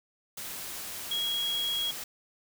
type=tone in noise; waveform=sine; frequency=3300 Hz; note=G#7; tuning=12 cents flat; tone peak=-28 dBFS; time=1.11-1.91 s; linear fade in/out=5 ms; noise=white; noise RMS=-39 dBFS; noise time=0.37-2.04 s; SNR=+8 dB; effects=none